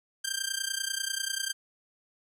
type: tone with amplitude modulation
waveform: 10% pulse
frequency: 1580 Hz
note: G6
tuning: 13 cents sharp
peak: -18 dBFS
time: 0.24-1.53 s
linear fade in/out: 10 ms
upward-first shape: sine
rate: 30.2 Hz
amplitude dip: 85%
effects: none

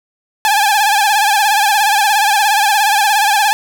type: tone with vibrato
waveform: sawtooth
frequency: 830.6 Hz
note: G#5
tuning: in tune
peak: -6 dBFS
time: 0.45-3.53 s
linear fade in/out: 0 ms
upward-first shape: sine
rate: 17 Hz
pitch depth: 89 cents each way
effects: none

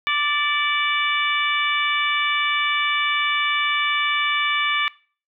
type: harmonic tone with a mistuned harmonic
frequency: 587.3 Hz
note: D5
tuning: in tune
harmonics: 2 / 3 / 4 / 5 / 6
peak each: -24 / -26 / -22 / -27 / -28 dBFS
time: 0.07-4.88 s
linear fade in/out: 0 ms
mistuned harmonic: 4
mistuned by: -26 cents
effects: noise-tail reverb RT60 0.4 s tail -21 dB re dry

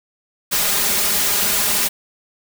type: noise with comb filter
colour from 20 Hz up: white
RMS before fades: -18 dBFS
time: 0.51-1.89 s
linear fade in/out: 20 ms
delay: 4.9 ms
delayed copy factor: +0.9
effects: none

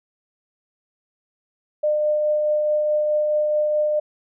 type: tone with tremolo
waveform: sine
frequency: 603 Hz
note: D5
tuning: 46 cents sharp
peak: -16 dBFS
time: 1.83-4 s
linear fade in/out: 10 ms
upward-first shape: triangle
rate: 4.7 Hz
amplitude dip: 25%
effects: none

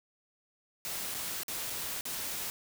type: noise with dropouts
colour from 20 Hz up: white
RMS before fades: -37 dBFS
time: 0.85-2.5 s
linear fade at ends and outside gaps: 0 ms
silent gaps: 1.142-1.147 / 1.433-1.482 / 1.699-1.703 / 2.01-2.054 s
effects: none

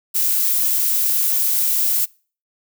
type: noise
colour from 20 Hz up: violet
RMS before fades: -18 dBFS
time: 0.14-2.06 s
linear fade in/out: 20 ms
effects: noise-tail reverb RT60 0.4 s tail -25 dB re dry

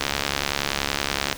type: click train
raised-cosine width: 0.2 ms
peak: -4 dBFS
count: 94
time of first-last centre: 0.01-1.327 s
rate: 70.6 Hz
effects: pink hiss -37 dBFS RMS until 1.37 s

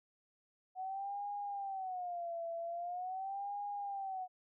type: tone with vibrato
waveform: sine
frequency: 740 Hz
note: F#5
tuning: in tune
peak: -38 dBFS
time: 0.75-4.28 s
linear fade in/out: 50 ms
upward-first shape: sine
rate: 0.43 Hz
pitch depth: 170 cents each way
effects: none

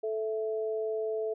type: tone pair together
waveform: sine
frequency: 437.6 / 659.3 Hz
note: A4 / E5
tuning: -9 / 0 cents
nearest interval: perfect fifth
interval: 709 cents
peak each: -30 / -36 dBFS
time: 0.03-1.34 s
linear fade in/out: 10 ms
effects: none

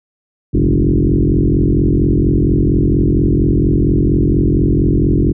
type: tone with frequency modulation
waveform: sine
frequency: 104.6 Hz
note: G#2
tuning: 13 cents sharp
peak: -9 dBFS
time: 0.53-5.33 s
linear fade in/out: 20 ms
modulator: 44.3 Hz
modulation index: 5.8
effects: none

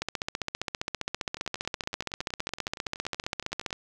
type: two click trains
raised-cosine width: 0.2 ms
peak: -23 / -12 dBFS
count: 26 / 57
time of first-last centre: 1.37-3.706 / 0.02-3.729 s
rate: 10.7 / 15.1 Hz
effects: none

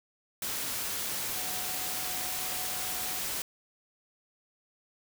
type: tone in noise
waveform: sine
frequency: 740 Hz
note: F#5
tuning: in tune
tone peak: -45 dBFS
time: 1.36-3.19 s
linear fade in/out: 2 ms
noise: white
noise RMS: -34 dBFS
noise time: 0.42-3.42 s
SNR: -14 dB
effects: none

